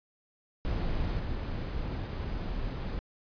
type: noise with level steps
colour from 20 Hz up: brown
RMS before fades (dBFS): -31 / -34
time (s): 0.65-2.99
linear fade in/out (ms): 0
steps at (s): 1.18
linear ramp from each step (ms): 20
effects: resampled to 11025 Hz